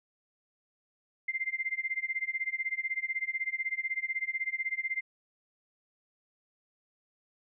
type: tone with tremolo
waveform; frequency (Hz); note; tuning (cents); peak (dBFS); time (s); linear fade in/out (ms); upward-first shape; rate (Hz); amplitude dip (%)
sine; 2091; C7; -2; -27; 1.28-5.01; 5; sine; 16; 95
effects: none